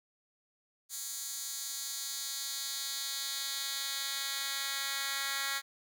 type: tone with high-pass filter sweep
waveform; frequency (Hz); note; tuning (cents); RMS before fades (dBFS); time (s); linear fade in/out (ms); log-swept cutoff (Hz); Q
10% pulse; 274.9; C#4; -14; -37; 0.89-5.62; 50; 6900 to 2100; 1.2
effects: none